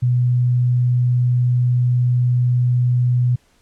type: tone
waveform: sine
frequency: 123.47 Hz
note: B2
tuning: in tune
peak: -13 dBFS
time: 0.02-3.36 s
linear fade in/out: 10 ms
effects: pink hiss -58 dBFS RMS until 3.61 s + low-pass 10000 Hz 12 dB/octave